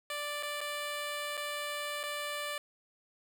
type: tone with dropouts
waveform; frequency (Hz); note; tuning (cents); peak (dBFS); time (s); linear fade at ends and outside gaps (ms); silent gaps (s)
10% pulse; 587.3; D5; 0; -27; 0.1-2.58; 2; 0.427-0.431 / 0.607-0.612 / 1.371-1.375 / 2.032-2.036
effects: none